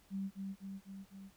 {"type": "tone with echo", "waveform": "sine", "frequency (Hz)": 194.6, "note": "G3", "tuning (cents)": -12, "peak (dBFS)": -36, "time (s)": [0.1, 0.31], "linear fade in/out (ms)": 50, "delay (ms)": 250, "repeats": 4, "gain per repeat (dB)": -3, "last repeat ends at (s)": 1.31, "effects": ["pink hiss -67 dBFS RMS until 1.36 s"]}